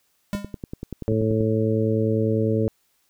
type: tone with exponential decay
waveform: square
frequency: 202 Hz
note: G#3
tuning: 48 cents flat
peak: -22 dBFS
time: 0.33-0.57 s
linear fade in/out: 0 ms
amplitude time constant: 51 ms
type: click train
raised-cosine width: 3 ms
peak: -18 dBFS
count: 12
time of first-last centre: 0.35-1.408 s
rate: 10.4 Hz
type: harmonic tone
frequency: 110 Hz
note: A2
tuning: in tune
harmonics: 1 / 2 / 3 / 4 / 5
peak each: -23 / -25 / -27 / -24 / -29 dBFS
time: 1.08-2.68 s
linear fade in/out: 0 ms
effects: white hiss -67 dBFS RMS until 3.09 s